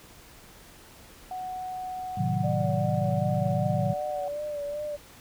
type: tone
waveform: sine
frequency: 740 Hz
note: F#5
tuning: in tune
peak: -32 dBFS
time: 1.31-4.28 s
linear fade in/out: 2 ms
type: chord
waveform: sine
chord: A diminished seventh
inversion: none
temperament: equal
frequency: 110 / 130.81 / 155.56 / 185 Hz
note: A2 / C3 / Eb3 / Gb3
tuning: 0 / 0 / 0 / 0 cents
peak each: -30 dBFS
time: 2.17-3.94 s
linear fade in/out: 10 ms
type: tone with vibrato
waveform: sine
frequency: 587.3 Hz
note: D5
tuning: in tune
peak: -30 dBFS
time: 2.43-4.97 s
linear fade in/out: 20 ms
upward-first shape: sine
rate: 2.6 Hz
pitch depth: 39 cents each way
effects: pink hiss -51 dBFS RMS until 5.2 s